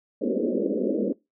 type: band-pass noise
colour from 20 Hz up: pink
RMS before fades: -25 dBFS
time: 0.21-1.13 s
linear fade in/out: 10 ms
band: 200 to 570 Hz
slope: 96 dB/octave
effects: noise-tail reverb RT60 0.2 s tail -20 dB re dry